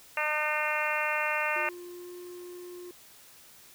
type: harmonic tone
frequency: 303 Hz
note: D#4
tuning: 46 cents flat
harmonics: 2 / 3 / 4 / 5 / 6 / 7 / 8 / 9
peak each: -35 / -35 / -35 / -35 / -35 / -35 / -35 / -35 dBFS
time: 0.17-1.69 s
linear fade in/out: 2 ms
type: tone with pitch glide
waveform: triangle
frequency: 353 to 355.7 Hz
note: F4 to F4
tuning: +19 to +32 cents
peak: -39 dBFS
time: 1.56-2.91 s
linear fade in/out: 2 ms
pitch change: +13 cents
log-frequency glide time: 1.94-2.11 s
effects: white hiss -54 dBFS RMS until 3.74 s